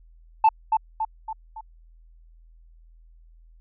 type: tone with echo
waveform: sine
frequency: 880 Hz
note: A5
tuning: in tune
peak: -10 dBFS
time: 0.44-0.49 s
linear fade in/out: 5 ms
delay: 280 ms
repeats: 4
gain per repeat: -6 dB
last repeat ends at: 1.61 s
effects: tanh soft clip ceiling -11 dBFS + added 41 Hz sine -49 dBFS peak until 3.6 s